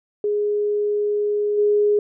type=tone with level steps; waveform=sine; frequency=415.2 Hz; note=G#4; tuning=in tune; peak=-18 / -14 dBFS; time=0.24-1.99 s; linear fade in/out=2 ms; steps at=1.57 s; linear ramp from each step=20 ms; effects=none